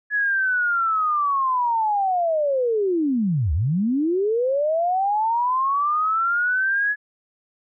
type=linear two-way sweep; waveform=sine; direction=down then up; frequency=1700 to 68.3 to 1700 Hz; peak=-18 dBFS; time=0.1-6.96 s; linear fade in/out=50 ms; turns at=3.53 s; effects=none